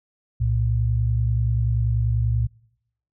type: tone pair together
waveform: sine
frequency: 63.95 / 114.3 Hz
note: C2 / A#2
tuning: -39 / -34 cents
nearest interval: minor seventh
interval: 1005 cents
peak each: -23 / -20 dBFS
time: 0.4-2.47 s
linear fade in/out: 10 ms
effects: noise-tail reverb RT60 0.8 s tail -25 dB re dry